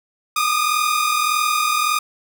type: tone pair together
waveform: sawtooth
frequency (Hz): 1202.8 / 1244.5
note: D6 / D#6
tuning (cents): +41 / 0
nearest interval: minor second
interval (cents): 59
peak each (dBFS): -16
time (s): 0.36-1.99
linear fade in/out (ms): 5
effects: 8-bit